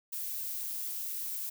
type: noise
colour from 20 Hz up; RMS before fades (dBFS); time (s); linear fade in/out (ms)
violet; -37; 0.12-1.5; 10
effects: none